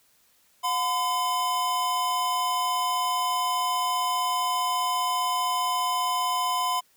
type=tone pair together; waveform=square; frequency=720.7 / 1016 Hz; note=F#5 / B5; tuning=-46 / +49 cents; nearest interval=tritone; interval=595 cents; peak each=-32 / -25 dBFS; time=0.63-6.81 s; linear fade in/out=20 ms; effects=white hiss -63 dBFS RMS until 6.96 s